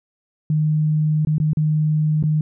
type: tone with dropouts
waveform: sine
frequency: 153.6 Hz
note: D#3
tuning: 22 cents flat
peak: -15 dBFS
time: 0.5-2.41 s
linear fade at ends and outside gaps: 2 ms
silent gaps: 1.25-1.271 / 1.382-1.4 / 1.533-1.571 / 2.227-2.237 s
effects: none